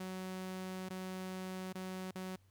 sawtooth tone with dropouts, 186.4 Hz, F#3, 13 cents sharp, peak -37 dBFS, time 0-2.36 s, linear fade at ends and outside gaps 5 ms, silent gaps 0.889-0.903 / 1.727-1.751 / 2.111-2.154 s, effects added 95 Hz sine -65 dBFS peak until 2.5 s + pink hiss -75 dBFS RMS until 2.5 s

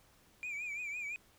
sine tone with vibrato, 2378 Hz, D7, 21 cents sharp, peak -35 dBFS, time 0.43-1.16 s, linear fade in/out 0 ms, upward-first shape triangle, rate 5.9 Hz, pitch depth 100 cents each way, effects tanh soft clip ceiling -37 dBFS + pink hiss -66 dBFS RMS until 1.38 s

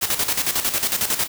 white noise with tremolo, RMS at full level -20 dBFS, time 0.01-1.28 s, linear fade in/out 20 ms, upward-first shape square, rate 11 Hz, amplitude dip 65%, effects none

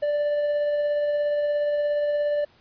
triangle tone with tremolo, 587.3 Hz, D5, in tune, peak -18 dBFS, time 0.02-2.45 s, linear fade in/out 10 ms, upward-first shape triangle, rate 17 Hz, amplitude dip 25%, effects pink hiss -58 dBFS RMS until 2.6 s + resampled to 11025 Hz

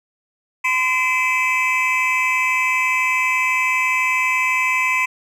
triangle tone cluster, 1025 / 2043 / 2331 / 2591 Hz, C6 / C7 / D7 / E7, -36 / -42 / -14 / -30 cents, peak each -20 dBFS, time 0.64-5.06 s, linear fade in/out 10 ms, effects none

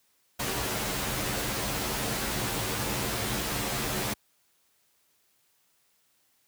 pink noise with comb filter, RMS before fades -30 dBFS, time 0.39-4.14 s, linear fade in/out 10 ms, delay 12 ms, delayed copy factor -0.85, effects white hiss -69 dBFS RMS until 6.47 s + high-pass 60 Hz 12 dB/octave

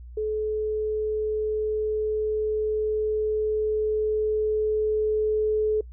sine tone with level ramp, 429.6 Hz, A4, 41 cents flat, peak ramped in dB -24 to -20 dBFS, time 0.17-5.81 s, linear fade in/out 5 ms, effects noise-tail reverb RT60 0.1 s tail -26 dB re dry + added 60 Hz sine -39 dBFS peak until 5.92 s

